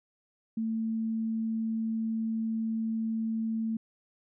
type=tone; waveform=sine; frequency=223.5 Hz; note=A3; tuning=27 cents sharp; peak=-28 dBFS; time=0.57-3.77 s; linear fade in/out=5 ms; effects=none